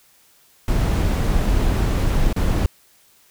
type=noise with dropouts; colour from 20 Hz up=brown; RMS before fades=-18 dBFS; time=0.68-2.66 s; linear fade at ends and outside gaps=1 ms; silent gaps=2.328-2.363 s; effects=white hiss -55 dBFS RMS until 3.3 s